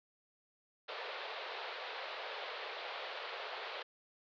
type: band-pass noise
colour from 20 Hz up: pink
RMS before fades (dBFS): -44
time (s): 0.88-3.83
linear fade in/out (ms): 10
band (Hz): 440 to 4300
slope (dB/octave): 48
effects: none